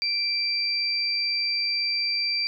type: tone pair together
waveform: sine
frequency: 2349 / 4698 Hz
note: D7 / D8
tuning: 0 / 0 cents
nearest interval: octave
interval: 1200 cents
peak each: -29 / -24 dBFS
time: 0.02-2.47 s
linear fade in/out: 0 ms
effects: none